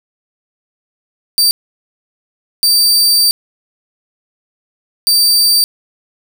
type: tone bursts at uneven times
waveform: sawtooth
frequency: 4647 Hz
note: D8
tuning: 19 cents flat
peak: -5 dBFS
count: 3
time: 1.38-1.51 / 2.63-3.31 / 5.07-5.64 s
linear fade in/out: 0 ms
effects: none